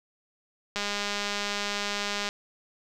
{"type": "click train", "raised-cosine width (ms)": 0.2, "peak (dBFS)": -13, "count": 313, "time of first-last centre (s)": [0.76, 2.289], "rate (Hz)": 204, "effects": []}